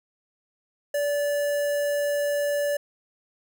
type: tone with notch filter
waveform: square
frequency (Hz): 579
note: D5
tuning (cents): -25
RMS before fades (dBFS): -25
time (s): 0.94-2.77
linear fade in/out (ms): 5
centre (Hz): 3700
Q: 1
effects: none